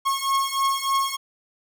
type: beating tone pair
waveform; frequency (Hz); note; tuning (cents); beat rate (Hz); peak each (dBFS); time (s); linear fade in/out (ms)
45% pulse; 1088 / 1091.3; C#6 / C#6; -33 / -27; 3.3; -24; 0.05-1.17; 20
effects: none